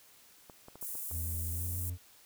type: clicks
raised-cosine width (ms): 1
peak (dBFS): -35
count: 6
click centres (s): 0.498 / 0.684 / 0.756 / 0.827 / 0.952 / 1.113
type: high-pass noise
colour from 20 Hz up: white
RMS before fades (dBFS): -40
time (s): 0.81-1.9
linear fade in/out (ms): 5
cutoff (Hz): 8400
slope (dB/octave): 24
type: tone with pitch glide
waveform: triangle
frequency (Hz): 82.41 to 88.84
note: E2 to F2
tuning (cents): 0 to +30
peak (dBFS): -33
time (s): 1.1-1.98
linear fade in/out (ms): 50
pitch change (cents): +130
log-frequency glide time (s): 1.52-1.72
effects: white hiss -60 dBFS RMS until 2.25 s